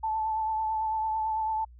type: tone with vibrato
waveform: sine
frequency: 876 Hz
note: A5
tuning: 8 cents flat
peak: -26 dBFS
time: 0.03-1.65 s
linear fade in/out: 10 ms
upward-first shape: triangle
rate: 9 Hz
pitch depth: 27 cents each way
effects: added 60 Hz sine -48 dBFS peak until 1.79 s